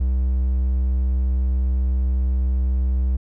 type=tone; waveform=triangle; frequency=63.9 Hz; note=C2; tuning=40 cents flat; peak=-15 dBFS; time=0-3.17 s; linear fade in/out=10 ms; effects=none